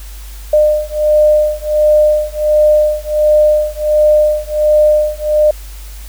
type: beating tone pair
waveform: sine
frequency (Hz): 604 / 605.4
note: D5 / D#5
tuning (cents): +48 / -48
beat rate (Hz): 1.4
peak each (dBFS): -11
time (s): 0.53-5.51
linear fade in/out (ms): 5
effects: added 50 Hz sine -27 dBFS peak until 6.08 s + white hiss -38 dBFS RMS until 6.08 s